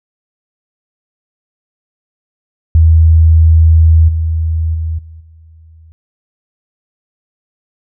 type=tone with level steps; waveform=sine; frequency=80.7 Hz; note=E2; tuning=36 cents flat; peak=-3 / -11 / -14 / -30 / -37 dBFS; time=2.75-5.92 s; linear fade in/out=0 ms; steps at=4.08 / 4.74 / 4.98 / 5.2 s; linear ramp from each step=10 ms; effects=none